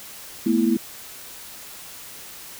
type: chord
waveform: sine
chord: A suspended second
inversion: none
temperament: equal with one note detuned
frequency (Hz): 220 / 242.4 / 329.6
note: A3 / B3 / E4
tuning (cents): 0 / -32 / 0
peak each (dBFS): -21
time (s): 0.46-0.77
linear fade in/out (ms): 5
effects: white hiss -40 dBFS RMS until 2.59 s

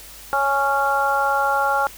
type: harmonic tone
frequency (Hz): 277.2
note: C#4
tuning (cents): 0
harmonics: 2 / 3 / 4 / 5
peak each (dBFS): -25 / -20 / -26 / -21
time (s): 0.33-1.87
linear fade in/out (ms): 0
effects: added 50 Hz sine -47 dBFS peak until 1.97 s + white hiss -41 dBFS RMS until 1.97 s

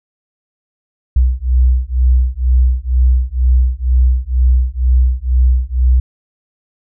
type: beating tone pair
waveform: sine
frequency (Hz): 61.74 / 63.84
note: B1 / C2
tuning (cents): 0 / -42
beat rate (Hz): 2.1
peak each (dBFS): -12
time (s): 1.16-6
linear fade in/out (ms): 5
effects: none

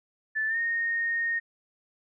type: tone with pitch glide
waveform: sine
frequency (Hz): 1752 to 1850.8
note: A6 to A#6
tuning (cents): -8 to -13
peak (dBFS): -25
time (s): 0.35-1.4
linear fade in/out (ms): 20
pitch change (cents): +95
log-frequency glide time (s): 0.47-0.58
effects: none

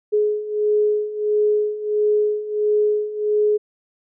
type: beating tone pair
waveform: sine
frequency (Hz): 420 / 421.5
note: G#4 / G#4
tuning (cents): +19 / +26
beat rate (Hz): 1.5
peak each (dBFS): -22 / -18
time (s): 0.12-3.58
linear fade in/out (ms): 20
effects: none

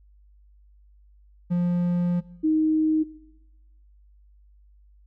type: tone pair in turn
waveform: triangle / sine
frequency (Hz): 175.6 / 312.9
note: F3 / D#4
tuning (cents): +10 / +10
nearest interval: minor seventh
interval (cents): 1000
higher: second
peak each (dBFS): -18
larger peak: neither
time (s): 1.5-2.21 / 2.43-3.04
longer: first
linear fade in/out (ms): 20
effects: noise-tail reverb RT60 1.0 s tail -20 dB re dry + added 50 Hz sine -52 dBFS peak until 5.06 s

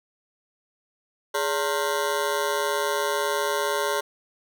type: ring-modulated tone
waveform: 20% pulse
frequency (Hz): 493.9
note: B4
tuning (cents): 0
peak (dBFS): -15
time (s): 1.34-4.01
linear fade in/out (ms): 10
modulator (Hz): 77.8
effects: none

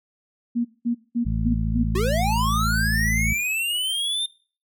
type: tone bursts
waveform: sine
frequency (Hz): 237.1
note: A#3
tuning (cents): +30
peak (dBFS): -19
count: 5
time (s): 0.55-1.845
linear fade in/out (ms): 20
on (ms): 99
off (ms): 200
type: harmonic tone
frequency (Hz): 55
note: A1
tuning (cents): 0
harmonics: 1 / 2 / 3 / 4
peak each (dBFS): -24 / -27 / -29 / -30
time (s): 1.25-3.34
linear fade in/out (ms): 10
type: linear sweep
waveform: square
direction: up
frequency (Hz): 345 to 3637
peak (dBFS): -23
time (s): 1.95-4.26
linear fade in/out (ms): 5
effects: noise-tail reverb RT60 0.4 s tail -20 dB re dry

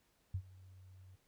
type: tone with ADSR envelope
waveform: sine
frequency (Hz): 93.3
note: F#2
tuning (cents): +15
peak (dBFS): -33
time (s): 0.34-1.16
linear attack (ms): 6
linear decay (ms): 69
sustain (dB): -22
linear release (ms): 9
effects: pink hiss -75 dBFS RMS until 1.27 s

